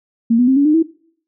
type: tone with pitch steps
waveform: sine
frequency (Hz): 230 / 246.5 / 264.2 / 283.2 / 303.5 / 325.3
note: A#3 / B3 / C4 / C#4 / D#4 / E4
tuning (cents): -23 / -3 / +17 / +37 / -43 / -23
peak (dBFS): -9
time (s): 0.3-0.828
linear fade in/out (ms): 10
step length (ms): 88
effects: noise-tail reverb RT60 0.6 s tail -22 dB re dry